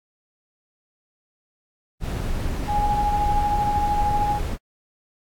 brown noise, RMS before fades -25 dBFS, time 2-4.58 s, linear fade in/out 50 ms
sine tone with tremolo, 829 Hz, G#5, 3 cents flat, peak -18 dBFS, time 2.67-4.4 s, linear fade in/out 50 ms, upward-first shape sine, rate 13 Hz, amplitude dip 40%
effects AAC 64 kbps

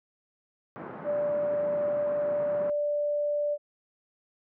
pink band-pass noise, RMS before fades -41 dBFS, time 0.76-2.7 s, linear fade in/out 0 ms, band 150 to 1500 Hz, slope 24 dB/octave
sine tone, 587.3 Hz, D5, in tune, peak -25 dBFS, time 1.04-3.58 s, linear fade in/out 50 ms
effects none

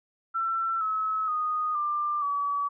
sine tone with pitch steps, 1343 / 1289.8 / 1238.7 / 1189.6 / 1142.4 Hz, E6 / E6 / D#6 / D6 / D6, +32 / -38 / -8 / +22 / -48 cents, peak -25 dBFS, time 0.34-2.69 s, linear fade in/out 20 ms, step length 470 ms, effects none

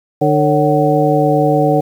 harmonic tone with a mistuned harmonic, 150.2 Hz, D3, 39 cents sharp, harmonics 1 / 2 / 3 / 4 / 5, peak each -16 / -16 / -16 / -16 / -16 dBFS, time 0.21-1.81 s, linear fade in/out 10 ms, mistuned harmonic 4, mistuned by -130 cents, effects 7-bit

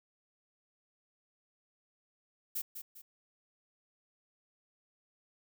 violet noise with echo, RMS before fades -36 dBFS, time 2.55-2.62 s, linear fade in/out 10 ms, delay 200 ms, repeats 2, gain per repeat -8 dB, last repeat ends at 3.02 s, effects none

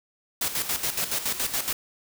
white noise with tremolo, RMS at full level -26 dBFS, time 0.41-1.73 s, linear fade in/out 5 ms, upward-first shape square, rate 7.1 Hz, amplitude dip 65%, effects none

